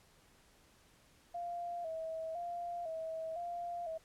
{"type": "tone with vibrato", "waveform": "sine", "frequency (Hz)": 670, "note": "E5", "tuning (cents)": 28, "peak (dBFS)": -38, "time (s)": [1.34, 3.98], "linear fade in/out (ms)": 10, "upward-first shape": "square", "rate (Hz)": 0.99, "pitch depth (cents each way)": 64, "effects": ["pink hiss -66 dBFS RMS until 4.04 s", "low-pass 12000 Hz 12 dB/octave"]}